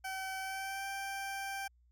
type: tone with pitch glide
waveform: 20% pulse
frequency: 764 to 784.6 Hz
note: G5 to G5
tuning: -45 to +1 cents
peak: -33 dBFS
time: 0.04-1.68 s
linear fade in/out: 10 ms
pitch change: +46 cents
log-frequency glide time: 0.38-0.87 s
effects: added 60 Hz sine -64 dBFS peak until 1.91 s